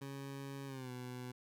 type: tone with pitch glide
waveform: 20% pulse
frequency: 137.9 to 125 Hz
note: C#3 to B2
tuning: -9 to +21 cents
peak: -39 dBFS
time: 0.01-1.32 s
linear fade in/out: 10 ms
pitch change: -170 cents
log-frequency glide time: 0.66-0.91 s
effects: none